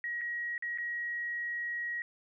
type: tone with dropouts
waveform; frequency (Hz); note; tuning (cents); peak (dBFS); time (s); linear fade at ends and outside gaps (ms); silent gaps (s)
sine; 1900; A#6; +33; -33; 0.04-2.02; 1; 0.211-0.215 / 0.579-0.624 / 0.776-0.784
effects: none